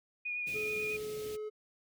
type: tone with vibrato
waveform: sine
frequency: 2451 Hz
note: D#7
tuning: 27 cents flat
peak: -34 dBFS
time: 0.25-0.97 s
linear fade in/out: 10 ms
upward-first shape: sine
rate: 9.3 Hz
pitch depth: 18 cents each way
type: band-stop noise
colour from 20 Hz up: pink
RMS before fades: -47 dBFS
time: 0.46-1.37 s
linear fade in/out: 20 ms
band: 550 to 2200 Hz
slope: 24 dB/octave
type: tone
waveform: triangle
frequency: 427.1 Hz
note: G#4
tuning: 48 cents sharp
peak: -35 dBFS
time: 0.54-1.5 s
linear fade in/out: 20 ms
effects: high-pass 100 Hz 12 dB/octave